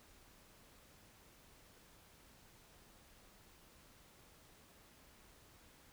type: silence
effects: pink hiss -64 dBFS RMS until 5.92 s